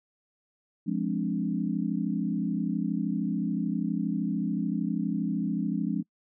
sine chord, D half-diminished seventh, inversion first, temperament equal, 174.61 / 207.7 / 261.6 / 293.7 Hz, F3 / Ab3 / C4 / D4, 0 / 0 / 0 / 0 cents, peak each -31 / -30 / -33 / -33 dBFS, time 0.86-6.03 s, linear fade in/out 20 ms, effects noise-tail reverb RT60 0.1 s tail -26 dB re dry

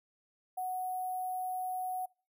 sine tone with sample-and-hold, 740 Hz, F#5, in tune, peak -33 dBFS, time 0.57-2.06 s, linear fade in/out 10 ms, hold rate 11025 Hz, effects noise-tail reverb RT60 0.4 s tail -26 dB re dry

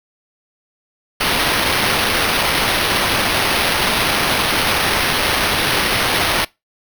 violet noise with sample-and-hold, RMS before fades -17 dBFS, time 1.2-6.45 s, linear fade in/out 10 ms, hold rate 7350 Hz, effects noise-tail reverb RT60 0.2 s tail -22 dB re dry

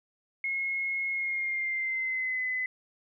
sine tone with pitch glide, 2165 to 2020 Hz, C#7 to B6, -41 to +39 cents, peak -28 dBFS, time 0.44-2.66 s, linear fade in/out 2 ms, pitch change -120 cents, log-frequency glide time 1.11-2.45 s, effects none

